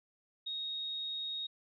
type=tone; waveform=sine; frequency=3750 Hz; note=A#7; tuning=10 cents sharp; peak=-36 dBFS; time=0.46-1.47 s; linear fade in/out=10 ms; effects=none